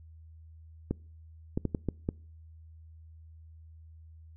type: clicks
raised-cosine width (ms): 3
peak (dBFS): -16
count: 6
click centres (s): 0.91 / 1.575 / 1.653 / 1.748 / 1.887 / 2.089
effects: noise-tail reverb RT60 0.5 s tail -26 dB re dry + added 80 Hz sine -49 dBFS peak until 4.36 s